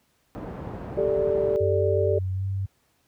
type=low-pass noise; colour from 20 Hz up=pink; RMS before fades=-34 dBFS; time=0.35-1.56 s; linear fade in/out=0 ms; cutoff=780 Hz; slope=12 dB/octave
type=chord; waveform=sine; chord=G suspended second; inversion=none; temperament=equal; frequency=392 / 440 / 587.3 Hz; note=G4 / A4 / D5; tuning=0 / 0 / 0 cents; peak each=-25 dBFS; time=0.97-2.19 s; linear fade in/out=10 ms
type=tone with pitch glide; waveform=sine; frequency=93.7 to 96.95 Hz; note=F#2 to G2; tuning=+22 to -19 cents; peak=-24 dBFS; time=1.6-2.66 s; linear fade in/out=10 ms; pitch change=+59 cents; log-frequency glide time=2.32-2.45 s
effects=pink hiss -67 dBFS RMS until 3.07 s + high-pass 60 Hz 12 dB/octave